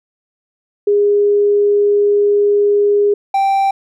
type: tone pair in turn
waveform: sine / triangle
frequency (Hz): 409.7 / 783.1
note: G#4 / G5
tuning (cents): -24 / -2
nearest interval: major seventh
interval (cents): 1122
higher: second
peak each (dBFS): -9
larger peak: neither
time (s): 0.87-3.14 / 3.34-3.71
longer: first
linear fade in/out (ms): 5
effects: none